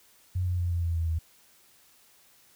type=tone with pitch steps; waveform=sine; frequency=91 / 89.23 / 87.49 / 85.79 / 84.12 / 82.49 / 80.88 Hz; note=F#2 / F2 / F2 / F2 / E2 / E2 / E2; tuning=-28 / +38 / +4 / -30 / +36 / +2 / -32 cents; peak=-25 dBFS; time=0.35-1.19 s; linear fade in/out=10 ms; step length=120 ms; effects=white hiss -60 dBFS RMS until 2.55 s